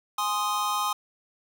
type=chord; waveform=square; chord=Ab major; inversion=none; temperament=equal; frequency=830.6 / 1046.5 / 1244.5 Hz; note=Ab5 / C6 / Eb6; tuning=0 / 0 / 0 cents; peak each=-32 / -30 / -29 dBFS; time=0.18-0.93 s; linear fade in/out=5 ms; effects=none